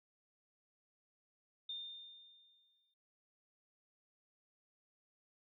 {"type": "tone with exponential decay", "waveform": "sine", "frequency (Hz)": 3622, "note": "A7", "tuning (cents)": 49, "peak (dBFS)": -40, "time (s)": [1.69, 2.94], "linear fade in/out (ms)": 5, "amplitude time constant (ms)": 270, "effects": []}